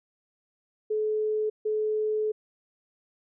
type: tone bursts at uneven times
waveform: sine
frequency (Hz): 429.5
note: A4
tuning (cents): -42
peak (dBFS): -24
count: 2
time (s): 0.9-1.5 / 1.65-2.32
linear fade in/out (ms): 10
effects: none